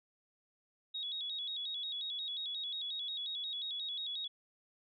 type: tone with vibrato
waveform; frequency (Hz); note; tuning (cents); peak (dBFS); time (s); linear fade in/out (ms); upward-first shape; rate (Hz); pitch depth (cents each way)
sine; 3572; A7; +25; -37; 0.94-4.28; 10; square; 5.6; 92
effects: none